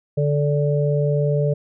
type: harmonic tone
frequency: 145.8 Hz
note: D3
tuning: 12 cents flat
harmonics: 1 / 3 / 4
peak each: -18 / -23 / -24 dBFS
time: 0.17-1.54 s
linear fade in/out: 10 ms
effects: none